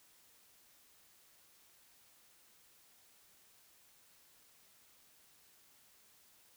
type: silence
effects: white hiss -66 dBFS RMS until 6.56 s